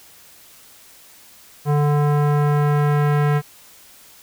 square tone with low-pass filter sweep, 146.83 Hz, D3, in tune, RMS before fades -17 dBFS, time 1.65-3.42 s, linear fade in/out 50 ms, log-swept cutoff 1000 to 1800 Hz, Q 1.3, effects white hiss -47 dBFS RMS until 4.22 s

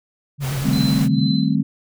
sine tone with vibrato, 137.4 Hz, C#3, 15 cents flat, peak -21 dBFS, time 0.38-1.33 s, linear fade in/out 50 ms, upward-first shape sine, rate 8.3 Hz, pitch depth 84 cents each way
pink noise, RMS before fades -30 dBFS, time 0.4-1.09 s, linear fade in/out 50 ms
sine chord, A half-diminished seventh, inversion second, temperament equal, 155.56 / 196 / 220 / 261.6 Hz, Eb3 / G3 / A3 / C4, 0 / 0 / 0 / 0 cents, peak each -21 dBFS, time 0.64-1.63 s, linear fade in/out 10 ms
sine tone with tremolo, 4044 Hz, B7, 40 cents sharp, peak -25 dBFS, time 0.73-1.55 s, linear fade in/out 2 ms, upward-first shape sine, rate 2.2 Hz, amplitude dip 90%
effects none

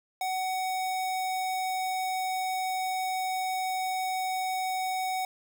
square tone, 749 Hz, F#5, 21 cents sharp, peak -29 dBFS, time 0.21-5.25 s, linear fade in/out 2 ms, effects 10-bit

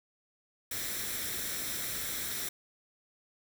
white noise with comb filter, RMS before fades -36 dBFS, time 0.71-2.49 s, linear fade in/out 5 ms, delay 0.53 ms, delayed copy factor +0.55, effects none

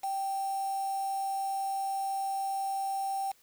sine tone with quantisation, 781 Hz, G5, 7 cents flat, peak -30 dBFS, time 0.03-3.32 s, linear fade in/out 10 ms, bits 7, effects white hiss -64 dBFS RMS until 3.42 s

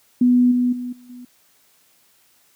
sine tone with level steps, 246.9 Hz, B3, in tune, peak -11 / -15 / -25 / -43 / -35 dBFS, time 0.21-1.25 s, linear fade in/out 5 ms, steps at 0.51 / 0.72 / 0.92 / 1.09 s, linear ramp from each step 10 ms, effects white hiss -58 dBFS RMS until 2.55 s + high-pass 80 Hz 12 dB/octave

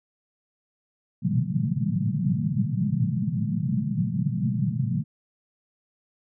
pink band-pass noise, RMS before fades -25 dBFS, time 1.22-5.04 s, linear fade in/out 20 ms, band 110 to 220 Hz, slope 96 dB/octave, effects none

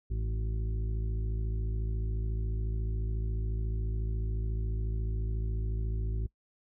harmonic tone with a mistuned harmonic, 54.1 Hz, A1, 29 cents flat, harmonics 1 / 2 / 3 / 4 / 6 / 7, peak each -30 / -36 / -50 / -49 / -52 / -49 dBFS, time 0.1-6.27 s, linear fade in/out 10 ms, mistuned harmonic 3, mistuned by +24 cents, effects noise-tail reverb RT60 0.1 s tail -21 dB re dry

